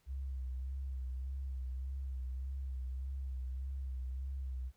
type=tone with vibrato; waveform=sine; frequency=65.41 Hz; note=C2; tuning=in tune; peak=-37 dBFS; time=0.06-4.72 s; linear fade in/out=50 ms; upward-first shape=sine; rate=1.7 Hz; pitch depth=50 cents each way; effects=pink hiss -74 dBFS RMS until 4.76 s